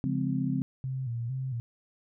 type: chord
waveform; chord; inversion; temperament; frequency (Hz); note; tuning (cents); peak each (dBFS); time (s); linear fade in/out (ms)
sine; Db major seventh; none; just; 138.59 / 173.24 / 207.9 / 259.9; Db3 / F3 / Ab3 / C4; 0 / -14 / +2 / -11; -31 / -33 / -35 / -30; 0.04-0.62; 0
type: tone with vibrato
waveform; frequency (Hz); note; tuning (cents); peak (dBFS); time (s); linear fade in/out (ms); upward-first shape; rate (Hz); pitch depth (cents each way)
sine; 124.2; B2; +10; -30; 0.84-1.6; 0; square; 2.2; 98
effects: none